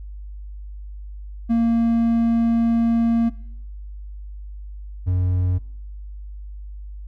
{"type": "tone pair in turn", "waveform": "triangle", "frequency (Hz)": [230.9, 90.89], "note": ["A#3", "F#2"], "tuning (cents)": [-16, -30], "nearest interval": "octave + major third", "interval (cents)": 1614, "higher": "first", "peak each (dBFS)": [-13, -15], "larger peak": "first", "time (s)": [[1.49, 3.3], [5.06, 5.59]], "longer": "first", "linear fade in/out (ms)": 20, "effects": ["noise-tail reverb RT60 0.9 s tail -24 dB re dry", "added 50 Hz sine -32 dBFS peak until 7.07 s"]}